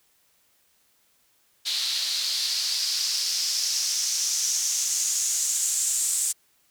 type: noise with band-pass filter sweep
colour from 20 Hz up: white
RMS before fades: -26 dBFS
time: 1.65-6.33 s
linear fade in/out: 20 ms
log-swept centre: 4000 to 7900 Hz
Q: 3.9
effects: white hiss -65 dBFS RMS until 6.7 s